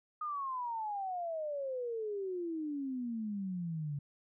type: exponential sweep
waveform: sine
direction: down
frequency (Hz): 1244.5 to 140.5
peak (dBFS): -35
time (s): 0.21-3.99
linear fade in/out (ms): 5
effects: none